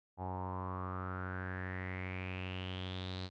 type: tone with low-pass filter sweep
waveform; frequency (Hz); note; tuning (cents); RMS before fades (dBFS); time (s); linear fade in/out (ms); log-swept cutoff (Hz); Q
sawtooth; 92.5; F#2; 0; -41; 0.17-3.3; 50; 820 to 4200; 7
effects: none